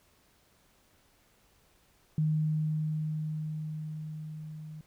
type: tone with level ramp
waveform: sine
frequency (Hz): 154.8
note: D#3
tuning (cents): -9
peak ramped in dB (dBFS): -24 to -41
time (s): 2.18-4.81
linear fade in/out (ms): 2
effects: pink hiss -66 dBFS RMS until 4.86 s